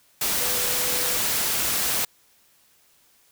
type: tone in noise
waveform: sine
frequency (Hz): 495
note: B4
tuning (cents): +4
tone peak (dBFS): -35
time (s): 0.4-1.17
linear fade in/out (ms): 5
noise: white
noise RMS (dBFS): -24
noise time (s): 0.21-2.05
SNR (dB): -14
effects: white hiss -60 dBFS RMS until 3.31 s